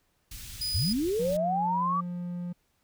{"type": "band-stop noise", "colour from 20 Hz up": "pink", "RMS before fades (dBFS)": -42, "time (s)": [0.31, 1.37], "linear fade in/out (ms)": 5, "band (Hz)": [110, 3100], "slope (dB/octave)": 12}
{"type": "tone", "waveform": "40% pulse", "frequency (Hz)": 4967, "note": "D#8", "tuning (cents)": -4, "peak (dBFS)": -28, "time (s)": [0.61, 0.93], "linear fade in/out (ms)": 5}
{"type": "linear sweep", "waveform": "sine", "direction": "up", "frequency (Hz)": [64.8, 1174.7], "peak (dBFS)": -25, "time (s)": [0.74, 2.01], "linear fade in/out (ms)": 10}
{"type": "tone with pitch glide", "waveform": "triangle", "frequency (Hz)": [177.8, 175.96], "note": ["F3", "F3"], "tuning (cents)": [31, 13], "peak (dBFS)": -30, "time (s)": [1.19, 2.53], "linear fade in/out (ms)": 10, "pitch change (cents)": -18, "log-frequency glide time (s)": [1.47, 2.3]}
{"effects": ["pink hiss -72 dBFS RMS until 2.83 s"]}